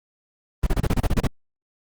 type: noise bursts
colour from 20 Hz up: brown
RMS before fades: -18 dBFS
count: 10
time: 0.63-1.271 s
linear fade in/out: 5 ms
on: 38 ms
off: 29 ms
effects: Opus 24 kbps